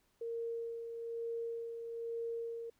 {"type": "tone with tremolo", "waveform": "sine", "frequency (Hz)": 462.6, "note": "A#4", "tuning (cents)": -13, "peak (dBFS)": -36, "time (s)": [0.21, 2.7], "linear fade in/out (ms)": 5, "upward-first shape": "sine", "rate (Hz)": 1.1, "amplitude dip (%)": 45, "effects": ["pink hiss -75 dBFS RMS until 2.79 s"]}